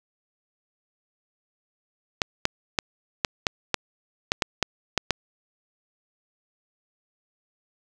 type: clicks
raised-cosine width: 0.2 ms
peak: -3 dBFS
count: 11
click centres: 2.218 / 2.454 / 2.788 / 3.248 / 3.468 / 3.743 / 4.319 / 4.422 / 4.627 / 4.977 / 5.107 s
effects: none